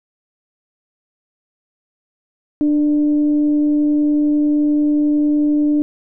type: tone with frequency modulation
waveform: sine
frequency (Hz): 296.4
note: D4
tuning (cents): +16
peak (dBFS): -12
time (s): 2.61-5.82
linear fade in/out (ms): 0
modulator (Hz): 302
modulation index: 0.22
effects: none